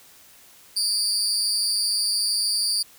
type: tone with amplitude modulation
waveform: 30% pulse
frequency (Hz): 4699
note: D8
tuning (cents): 0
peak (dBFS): -14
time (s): 0.76-2.83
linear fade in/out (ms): 10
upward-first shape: sine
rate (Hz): 213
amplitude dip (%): 95
effects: white hiss -51 dBFS RMS until 2.98 s